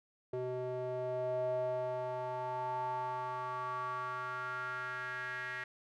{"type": "tone with band-pass filter sweep", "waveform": "square", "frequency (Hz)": 126.5, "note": "B2", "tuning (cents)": 42, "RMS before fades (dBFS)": -38, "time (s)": [0.33, 5.64], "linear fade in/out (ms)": 5, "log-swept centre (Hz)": [470, 1800], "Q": 5.6, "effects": []}